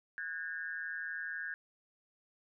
sine tone with amplitude modulation, 1628 Hz, G#6, 35 cents flat, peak -33 dBFS, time 0.18-1.54 s, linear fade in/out 0 ms, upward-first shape sine, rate 160 Hz, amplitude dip 100%, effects none

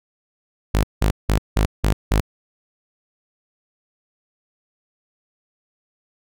sawtooth tone bursts, 51.91 Hz, G#1, in tune, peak -11 dBFS, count 6, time 0.74-2.204 s, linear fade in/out 5 ms, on 94 ms, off 180 ms, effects none

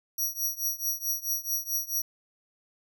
15% pulse tone with tremolo, 5770 Hz, F#8, 44 cents flat, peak -19 dBFS, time 0.18-2.02 s, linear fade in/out 5 ms, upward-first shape triangle, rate 4.6 Hz, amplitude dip 95%, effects none

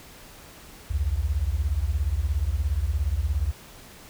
sine beating tone pair, 63.2 / 80.2 Hz, B1 / E2, +41 / -47 cents, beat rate 17 Hz, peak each -25 dBFS, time 0.9-3.52 s, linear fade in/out 10 ms, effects pink hiss -47 dBFS RMS until 4.09 s

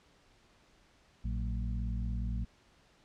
harmonic tone with a mistuned harmonic, 57.1 Hz, A#1, 35 cents flat, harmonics 1 / 2 / 3 / 4, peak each -33 / -39 / -43 / -45 dBFS, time 1.24-2.45 s, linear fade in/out 10 ms, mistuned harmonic 3, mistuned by +120 cents, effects pink hiss -65 dBFS RMS until 3.04 s + low-pass 6000 Hz 12 dB/octave

